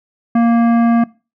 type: tone with hard clipping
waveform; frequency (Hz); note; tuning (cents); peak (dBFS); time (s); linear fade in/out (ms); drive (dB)
triangle; 233.1; A#3; 0; -11; 0.35-1.04; 5; 18
effects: noise-tail reverb RT60 0.3 s tail -21 dB re dry + low-pass 2000 Hz 12 dB/octave